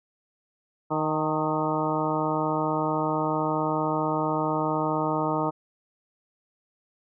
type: harmonic tone with a mistuned harmonic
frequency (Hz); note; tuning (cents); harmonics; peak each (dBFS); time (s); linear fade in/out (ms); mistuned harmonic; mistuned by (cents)
155.56; D#3; 0; 1 / 2 / 3 / 4 / 5 / 6 / 7 / 8; -32 / -29 / -32 / -31 / -33 / -30 / -34 / -33; 0.9-5.51; 20; 6; -36
effects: none